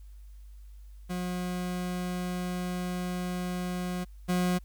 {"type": "tone pair in turn", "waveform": "40% pulse", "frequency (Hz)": [180, 180], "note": ["F#3", "F#3"], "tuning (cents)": [-47, -47], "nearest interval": "unison", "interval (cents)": 0, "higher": "neither", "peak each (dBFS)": [-30, -24], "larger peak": "second", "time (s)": [[1.09, 4.05], [4.28, 4.59]], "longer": "first", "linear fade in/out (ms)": 20, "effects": ["added 50 Hz sine -45 dBFS peak until 4.64 s", "white hiss -69 dBFS RMS until 4.64 s"]}